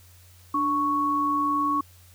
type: tone pair together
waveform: sine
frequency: 293.7 / 1109.7 Hz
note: D4 / C#6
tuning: 0 / +2 cents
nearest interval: octave + major seventh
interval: 2302 cents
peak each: -28 / -22 dBFS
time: 0.54-1.81 s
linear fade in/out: 5 ms
effects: added 90 Hz sine -51 dBFS peak until 2.14 s + white hiss -56 dBFS RMS until 2.14 s